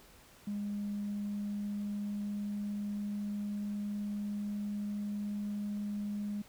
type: tone with pitch glide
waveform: sine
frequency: 204.7 to 206 Hz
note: G#3 to G#3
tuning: -25 to -14 cents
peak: -33 dBFS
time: 0.47-6.42 s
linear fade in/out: 5 ms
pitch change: +11 cents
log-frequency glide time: 0.79-4.5 s
effects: tanh soft clip ceiling -30 dBFS + pink hiss -59 dBFS RMS until 6.48 s